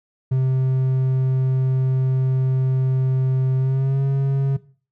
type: tone with pitch glide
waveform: triangle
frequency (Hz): 130.81 to 136.76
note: C3 to C#3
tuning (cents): 0 to -23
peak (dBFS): -14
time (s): 0.31-4.57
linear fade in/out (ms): 10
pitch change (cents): +77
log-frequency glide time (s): 3.57-4.02
effects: noise-tail reverb RT60 0.4 s tail -17 dB re dry